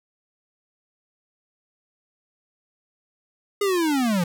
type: linear sweep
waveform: square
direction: down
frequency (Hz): 415.3 to 164.81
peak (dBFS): -20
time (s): 3.61-4.24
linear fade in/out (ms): 5
effects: none